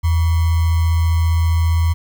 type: tone with sample-and-hold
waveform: sine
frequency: 82.6 Hz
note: E2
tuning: 4 cents sharp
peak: -12 dBFS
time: 0.03-1.94 s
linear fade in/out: 20 ms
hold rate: 1050 Hz
effects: none